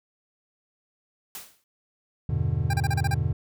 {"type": "noise with exponential decay", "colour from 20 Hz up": "white", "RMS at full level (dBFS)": -35, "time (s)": [1.35, 1.64], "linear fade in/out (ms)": 1, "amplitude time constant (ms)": 63}
{"type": "chord", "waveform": "triangle", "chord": "E minor seventh", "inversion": "none", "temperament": "just", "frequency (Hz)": [82.41, 98.89, 123.61, 148.33], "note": ["E2", "G2", "B2", "D3"], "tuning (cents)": [0, 16, 2, 18], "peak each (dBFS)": [-27, -27, -25, -27], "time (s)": [2.29, 3.33], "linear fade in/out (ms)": 5}
{"type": "tone bursts", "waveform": "25% pulse", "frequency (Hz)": 796, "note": "G5", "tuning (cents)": 26, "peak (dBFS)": -23, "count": 7, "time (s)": [2.7, 3.143], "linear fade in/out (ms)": 5, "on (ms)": 35, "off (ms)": 33}
{"effects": []}